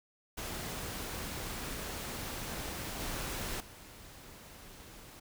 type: noise with level steps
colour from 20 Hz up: pink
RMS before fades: -40 / -38 / -52 dBFS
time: 0.37-5.2 s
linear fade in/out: 10 ms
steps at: 3 / 3.6 s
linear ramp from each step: 5 ms
effects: none

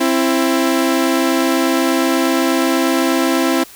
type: tone pair together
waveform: sawtooth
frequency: 265 / 333.3 Hz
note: C4 / E4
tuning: +22 / +19 cents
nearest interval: major third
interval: 397 cents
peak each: -12 dBFS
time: 0-3.64 s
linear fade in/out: 10 ms
effects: white hiss -40 dBFS RMS until 3.75 s

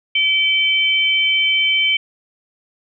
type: tone pair together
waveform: sine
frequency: 2312 / 3083 Hz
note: D7 / G7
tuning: -28 / -29 cents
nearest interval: perfect fourth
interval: 499 cents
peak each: -16 dBFS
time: 0.15-1.97 s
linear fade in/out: 5 ms
effects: none

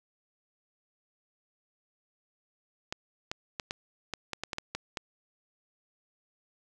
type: clicks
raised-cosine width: 0.2 ms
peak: -16 dBFS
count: 11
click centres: 2.925 / 3.315 / 3.598 / 3.709 / 4.137 / 4.333 / 4.436 / 4.532 / 4.584 / 4.75 / 4.972 s
effects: none

